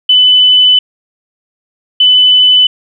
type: tone pair in turn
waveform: sine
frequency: 3004 / 3004 Hz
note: F#7 / F#7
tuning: +26 / +26 cents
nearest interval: unison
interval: 0 cents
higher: neither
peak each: -3 dBFS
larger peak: neither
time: 0.09-0.79 / 2-2.67 s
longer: first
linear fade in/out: 5 ms
effects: none